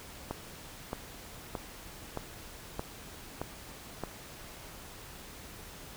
click train, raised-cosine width 1 ms, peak -20 dBFS, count 7, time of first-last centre 0.31-4.037 s, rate 1.61 Hz, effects pink hiss -48 dBFS RMS until 5.96 s

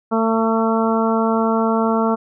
harmonic tone, 224.5 Hz, A3, 35 cents sharp, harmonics 1 / 2 / 3 / 4 / 5 / 6, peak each -18 / -21 / -23 / -24 / -25 / -26 dBFS, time 0.11-2.16 s, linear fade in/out 20 ms, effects none

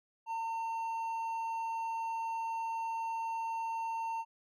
triangle tone with hard clipping, 908 Hz, A#5, 46 cents flat, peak -35 dBFS, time 0.26-4.25 s, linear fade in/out 50 ms, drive 7 dB, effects none

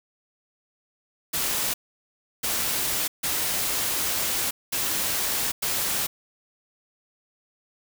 white noise bursts at uneven times, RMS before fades -26 dBFS, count 5, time 1.33-1.74 / 2.43-3.08 / 3.23-4.51 / 4.72-5.52 / 5.62-6.07 s, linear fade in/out 10 ms, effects none

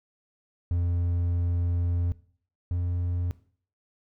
triangle tone pair in turn, 86.9 / 88.06 Hz, F2 / F2, -8 / +15 cents, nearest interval unison, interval 23 cents, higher second, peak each -21 / -23 dBFS, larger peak first, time 0.71-2.12 / 2.71-3.31 s, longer first, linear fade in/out 0 ms, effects noise-tail reverb RT60 0.5 s tail -18 dB re dry

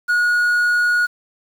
triangle tone with quantisation, 1449 Hz, F#6, 37 cents flat, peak -12 dBFS, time 0.08-1.07 s, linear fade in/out 20 ms, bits 7, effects none

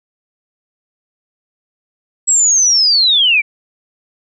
sine linear sweep, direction down, 7810 to 2253 Hz, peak -8 dBFS, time 2.27-3.42 s, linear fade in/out 20 ms, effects none

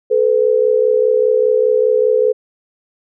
sine tone pair together, 434.7 / 499.7 Hz, A4 / B4, -21 / +20 cents, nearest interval major second, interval 241 cents, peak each -13 dBFS, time 0.1-2.33 s, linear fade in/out 20 ms, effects none

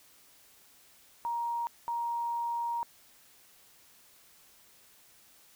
sine tone bursts at uneven times, 940 Hz, A#5, 14 cents sharp, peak -30 dBFS, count 2, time 1.25-1.67 / 1.88-2.83 s, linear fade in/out 0 ms, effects white hiss -60 dBFS RMS until 5.55 s

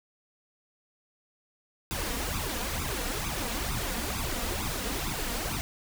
pink noise with flanger, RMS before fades -32 dBFS, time 1.91-5.61 s, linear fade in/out 0 ms, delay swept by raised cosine 0.8 to 4.3 ms, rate 2.2 Hz, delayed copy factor +0.8, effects none

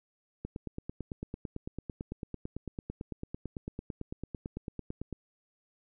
click train, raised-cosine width 3 ms, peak -24 dBFS, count 43, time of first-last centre 0.45-5.127 s, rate 8.98 Hz, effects none

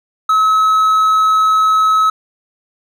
triangle tone, 1287 Hz, E6, 42 cents flat, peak -7 dBFS, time 0.29-2.1 s, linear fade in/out 5 ms, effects none

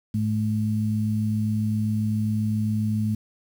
sine tone pair together, 107.45 / 214.9 Hz, A2 / A3, -41 / -41 cents, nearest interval octave, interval 1200 cents, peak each -24 dBFS, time 0.14-3.15 s, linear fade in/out 5 ms, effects 8-bit

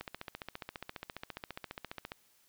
click train, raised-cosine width 0.3 ms, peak -24 dBFS, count 32, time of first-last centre 0.01-2.119 s, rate 14.7 Hz, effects white hiss -68 dBFS RMS until 2.48 s

